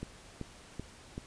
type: click train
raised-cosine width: 3 ms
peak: -25 dBFS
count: 4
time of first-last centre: 0.03-1.179 s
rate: 2.61 Hz
effects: pink hiss -54 dBFS RMS until 1.26 s + resampled to 22050 Hz